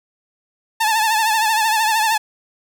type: tone with vibrato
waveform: sawtooth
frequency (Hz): 878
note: A5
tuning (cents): -4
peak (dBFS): -11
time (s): 0.8-2.18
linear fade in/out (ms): 10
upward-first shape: triangle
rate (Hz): 13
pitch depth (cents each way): 80
effects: none